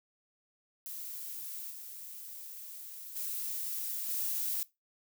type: noise with level steps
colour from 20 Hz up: violet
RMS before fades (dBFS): -42 / -46 / -37 / -34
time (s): 0.86-4.63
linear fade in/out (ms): 0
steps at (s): 1.7 / 3.15 / 4.08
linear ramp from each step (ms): 20
effects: noise-tail reverb RT60 0.2 s tail -19 dB re dry